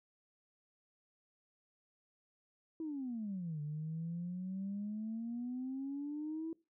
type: exponential two-way sweep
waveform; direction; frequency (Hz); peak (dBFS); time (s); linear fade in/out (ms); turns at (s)
sine; down then up; 329.6 to 146.83 to 329.6; -37; 2.8-6.53; 2; 3.61
effects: noise-tail reverb RT60 0.3 s tail -23 dB re dry + tanh soft clip ceiling -33 dBFS